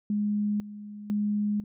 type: tone with tremolo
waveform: sine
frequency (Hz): 207.7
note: G#3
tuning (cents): 0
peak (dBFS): -24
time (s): 0.1-1.64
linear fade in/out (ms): 2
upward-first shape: square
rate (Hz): 1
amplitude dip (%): 80
effects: none